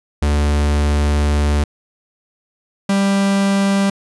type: tone pair in turn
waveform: 45% pulse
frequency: 73.42 / 197.2 Hz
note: D2 / G3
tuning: 0 / +11 cents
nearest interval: octave + perfect fourth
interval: 1711 cents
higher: second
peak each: -13 dBFS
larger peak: neither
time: 0.22-1.64 / 2.89-3.9 s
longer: first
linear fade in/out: 5 ms
effects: resampled to 24000 Hz